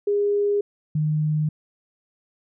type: tone pair in turn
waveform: sine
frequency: 408.5 / 153.01 Hz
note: G#4 / D#3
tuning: -29 / -29 cents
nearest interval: octave + perfect fourth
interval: 1700 cents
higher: first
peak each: -18 / -19 dBFS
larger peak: first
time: 0.07-0.61 / 0.95-1.49 s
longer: neither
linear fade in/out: 5 ms
effects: none